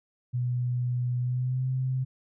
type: tone with pitch glide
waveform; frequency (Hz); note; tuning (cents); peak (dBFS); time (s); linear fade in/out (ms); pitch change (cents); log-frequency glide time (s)
sine; 123.47 to 129.91; B2 to C3; 0 to -12; -25; 0.33-2.05; 20; +88; 1.2-1.68
effects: none